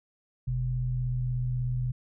sine tone pair together, 41.61 / 125.2 Hz, E1 / B2, +17 / +24 cents, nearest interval octave + perfect fifth, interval 1907 cents, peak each -33 / -27 dBFS, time 0.47-1.92 s, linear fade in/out 10 ms, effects none

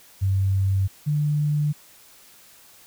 sine tone pair in turn, 96.6 / 148.48 Hz, G2 / D3, -25 / +19 cents, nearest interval perfect fifth, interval 744 cents, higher second, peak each -18 / -19 dBFS, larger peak first, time 0.21-0.88 / 1.06-1.73 s, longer neither, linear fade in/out 20 ms, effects white hiss -51 dBFS RMS until 2.86 s

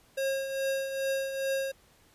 square tone with tremolo, 540 Hz, C#5, 45 cents flat, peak -27 dBFS, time 0.17-1.72 s, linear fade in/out 10 ms, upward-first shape triangle, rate 2.4 Hz, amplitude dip 60%, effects pink hiss -62 dBFS RMS until 2.14 s + resampled to 32000 Hz

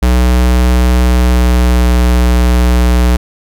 square tone with pitch glide, 61.74 to 60.96 Hz, B1 to B1, 0 to -22 cents, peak -7 dBFS, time 0.02-3.17 s, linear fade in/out 10 ms, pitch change -22 cents, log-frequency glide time 1.01-1.94 s, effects none

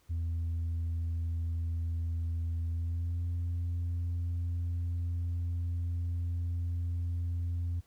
sine tone with pitch glide, 83.3 to 86.24 Hz, E2 to F2, +19 to -21 cents, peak -28 dBFS, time 0.09-7.81 s, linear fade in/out 20 ms, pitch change +60 cents, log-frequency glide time 2.7-3.23 s, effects tanh soft clip ceiling -29 dBFS + pink hiss -68 dBFS RMS until 7.86 s

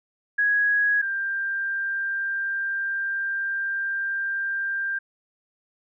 sine tone pair in turn, 1661.2 / 1587.9 Hz, G#6 / G6, 0 / +22 cents, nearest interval minor second, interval 78 cents, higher first, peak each -18 / -24 dBFS, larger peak first, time 0.38-1.02 / 1.02-4.99 s, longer second, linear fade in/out 10 ms, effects none

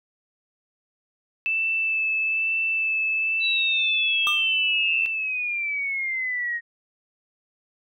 sine tone with vibrato, 2637 Hz, E7, in tune, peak -21 dBFS, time 1.46-5.06 s, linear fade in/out 0 ms, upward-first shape sine, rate 1.1 Hz, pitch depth 15 cents each way
sine exponential sweep, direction down, 3965 to 1865 Hz, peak -24 dBFS, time 3.4-6.61 s, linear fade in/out 50 ms
square tone with exponential decay, 1200 Hz, D6, 37 cents sharp, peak -23 dBFS, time 4.27-4.5 s, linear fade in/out 0 ms, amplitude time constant 48 ms
effects none

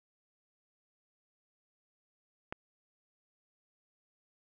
click, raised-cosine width 0.5 ms, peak -22 dBFS, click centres 2.525 s, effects none

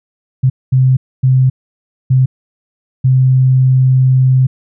sine tone bursts at uneven times, 130 Hz, C3, 11 cents flat, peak -6 dBFS, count 5, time 0.43-0.5 / 0.72-0.97 / 1.23-1.5 / 2.1-2.26 / 3.04-4.47 s, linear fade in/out 10 ms, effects none

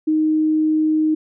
sine tone, 311.1 Hz, D#4, in tune, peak -14 dBFS, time 0.07-1.15 s, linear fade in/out 10 ms, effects none

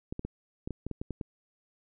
clicks, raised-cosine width 3 ms, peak -22 dBFS, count 10, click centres 0.125 / 0.194 / 0.25 / 0.675 / 0.707 / 0.866 / 0.913 / 1.015 / 1.107 / 1.212 s, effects none

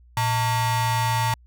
45% pulse ring-modulated tone, 508 Hz, B4, 49 cents sharp, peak -17 dBFS, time 0.17-1.34 s, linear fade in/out 2 ms, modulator 392 Hz, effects added 60 Hz sine -49 dBFS peak until 1.46 s

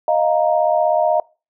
sine chord, Eb suspended second, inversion none, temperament equal, 622.3 / 698.5 / 932.3 Hz, Eb5 / F5 / Bb5, 0 / 0 / 0 cents, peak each -16 / -17 / -22 dBFS, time 0.08-1.2 s, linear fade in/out 2 ms, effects noise-tail reverb RT60 0.3 s tail -23 dB re dry

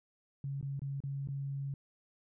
sine tone with dropouts, 138.59 Hz, C#3, in tune, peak -35 dBFS, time 0.44-1.74 s, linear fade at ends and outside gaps 2 ms, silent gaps 0.612-0.627 / 0.794-0.818 / 1.004-1.037 / 1.274-1.286 s, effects none

